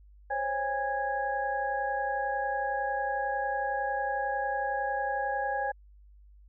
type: tone cluster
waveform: sine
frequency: 523 / 554 / 815 / 1658 Hz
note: C5 / C#5 / G#5 / G#6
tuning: -1 / -1 / -33 / -3 cents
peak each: -37 / -36 / -30 / -35 dBFS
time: 0.3-5.72 s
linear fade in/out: 10 ms
effects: added 50 Hz sine -52 dBFS peak until 6.48 s